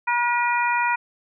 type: harmonic tone with a mistuned harmonic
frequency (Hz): 480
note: B4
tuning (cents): -49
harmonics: 2 / 3 / 4 / 5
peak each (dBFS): -21 / -26 / -28 / -26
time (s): 0.07-0.96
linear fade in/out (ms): 10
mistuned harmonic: 5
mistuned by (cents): +15
effects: none